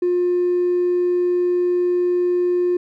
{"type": "tone with hard clipping", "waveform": "sine", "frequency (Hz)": 355.5, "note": "F4", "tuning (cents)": 31, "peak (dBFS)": -16, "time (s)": [0.02, 2.77], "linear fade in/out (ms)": 5, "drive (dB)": 1, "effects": []}